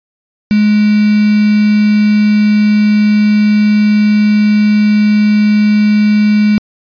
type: tone with quantisation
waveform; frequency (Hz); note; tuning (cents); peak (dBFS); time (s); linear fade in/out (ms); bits
sine; 210.2; G#3; +21; -6; 0.51-6.58; 0; 3
effects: resampled to 11025 Hz